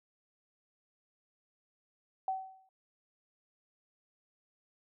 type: tone with exponential decay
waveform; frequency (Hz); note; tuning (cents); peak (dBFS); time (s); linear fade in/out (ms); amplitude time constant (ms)
sine; 761; F#5; +48; -28; 2.28-2.69; 2; 88
effects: none